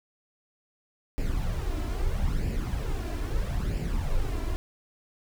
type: noise with flanger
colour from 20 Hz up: brown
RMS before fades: -28 dBFS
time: 1.18-4.56 s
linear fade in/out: 0 ms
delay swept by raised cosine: 0.4 to 3 ms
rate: 0.77 Hz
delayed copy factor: +0.6
effects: none